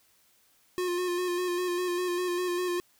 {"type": "tone with vibrato", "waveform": "square", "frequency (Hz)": 357.1, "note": "F4", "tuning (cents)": 39, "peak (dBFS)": -28, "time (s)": [0.78, 2.8], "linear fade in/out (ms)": 0, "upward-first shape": "square", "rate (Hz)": 5, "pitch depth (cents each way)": 26, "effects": ["white hiss -65 dBFS RMS until 2.99 s"]}